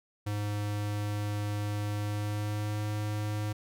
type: tone with pitch glide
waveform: square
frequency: 103.8 to 105.37 Hz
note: G#2 to G#2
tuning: 0 to +26 cents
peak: -31 dBFS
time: 0.26-3.53 s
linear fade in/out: 10 ms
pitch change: +26 cents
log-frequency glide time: 2.02-2.81 s
effects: none